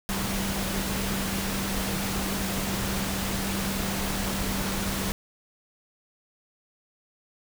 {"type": "tone in noise", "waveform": "sine", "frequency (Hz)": 194.9, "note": "G3", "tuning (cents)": -10, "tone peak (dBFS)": -31, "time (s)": [0.09, 5.12], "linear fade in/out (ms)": 0, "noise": "pink", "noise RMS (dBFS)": -30, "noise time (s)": [0.09, 5.12], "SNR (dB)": -4, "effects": []}